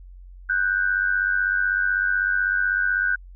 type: tone pair together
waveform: sine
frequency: 1477 / 1573 Hz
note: F#6 / G6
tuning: -3 / +6 cents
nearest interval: minor second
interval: 109 cents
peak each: -21 / -23 dBFS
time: 0.49-3.16 s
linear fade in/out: 10 ms
effects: added 45 Hz sine -40 dBFS peak until 3.35 s